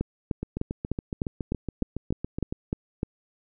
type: two click trains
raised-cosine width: 3 ms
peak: -13 / -17 dBFS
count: 11 / 16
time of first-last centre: 0.01-3.031 / 0.43-2.525 s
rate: 3.31 / 7.16 Hz
effects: none